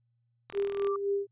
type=click train; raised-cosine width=0.3 ms; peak=-26 dBFS; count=16; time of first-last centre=0.5-0.871 s; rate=40.4 Hz
type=tone with exponential growth; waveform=sine; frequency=1174.7 Hz; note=D6; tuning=in tune; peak=-31 dBFS; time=0.51-0.96 s; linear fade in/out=2 ms; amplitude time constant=96 ms
type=tone with tremolo; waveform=sine; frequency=399.9 Hz; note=G4; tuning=35 cents sharp; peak=-25 dBFS; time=0.53-1.27 s; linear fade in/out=50 ms; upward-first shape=sine; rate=3.8 Hz; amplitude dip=55%
effects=added 118 Hz sine -70 dBFS peak until 1.31 s + resampled to 8000 Hz